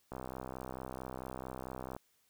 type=click train; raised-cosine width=1 ms; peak=-28 dBFS; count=120; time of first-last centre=0.12-1.965 s; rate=64.5 Hz; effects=white hiss -73 dBFS RMS until 2.29 s